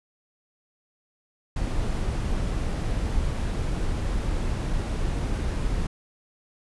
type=noise; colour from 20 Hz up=brown; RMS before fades=-26 dBFS; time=1.56-5.87 s; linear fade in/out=5 ms; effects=resampled to 24000 Hz